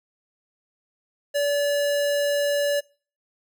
square tone, 575 Hz, D5, 37 cents flat, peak -21 dBFS, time 1.34-2.81 s, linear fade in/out 20 ms, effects noise-tail reverb RT60 0.4 s tail -24 dB re dry

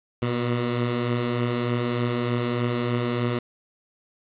15% pulse beating tone pair, 118 / 121.3 Hz, A#2 / B2, +22 / -31 cents, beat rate 3.3 Hz, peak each -26 / -17 dBFS, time 0.22-3.39 s, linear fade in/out 5 ms, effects resampled to 8000 Hz + 7-bit

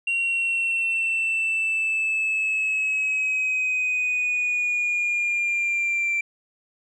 sine linear sweep, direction down, 2753 to 2349 Hz, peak -19 dBFS, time 0.07-6.21 s, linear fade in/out 5 ms, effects tanh soft clip ceiling -19 dBFS

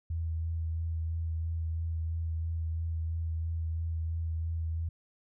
sine tone with vibrato, 81.7 Hz, E2, 15 cents flat, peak -30 dBFS, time 0.1-4.89 s, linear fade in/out 5 ms, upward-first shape sine, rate 3 Hz, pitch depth 18 cents each way, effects none

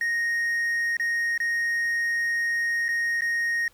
triangle tone with dropouts, 1864.7 Hz, A#6, in tune, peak -21 dBFS, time 0.01-3.68 s, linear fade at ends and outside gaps 2 ms, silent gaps 0.969-0.997 / 1.378-1.401 / 2.883-2.888 / 3.209-3.219 s, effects pink hiss -59 dBFS RMS until 3.73 s

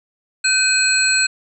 sine tone cluster, 1521 / 2521 / 4190 / 7850 Hz, F#6 / D#7 / C8 / B8, +47 / +22 / +2 / -11 cents, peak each -19 dBFS, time 0.44-1.27 s, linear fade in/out 10 ms, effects none

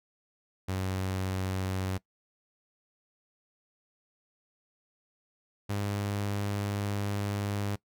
sawtooth tone pair in turn, 94.5 / 101.46 Hz, F#2 / G#2, +37 / -40 cents, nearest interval minor second, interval 123 cents, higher second, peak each -26 dBFS, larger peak neither, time 0.68-1.98 / 5.69-7.76 s, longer second, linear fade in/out 10 ms, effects noise-tail reverb RT60 0.1 s tail -21 dB re dry

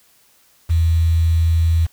sine tone with quantisation, 82.41 Hz, E2, in tune, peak -12 dBFS, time 0.69-1.87 s, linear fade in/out 20 ms, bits 6, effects white hiss -55 dBFS RMS until 1.92 s

